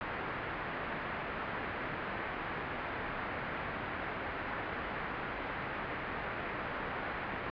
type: low-pass noise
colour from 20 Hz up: white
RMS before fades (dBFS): -39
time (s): 0.01-7.5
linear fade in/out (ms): 0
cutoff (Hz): 2000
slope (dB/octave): 24
effects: resampled to 11025 Hz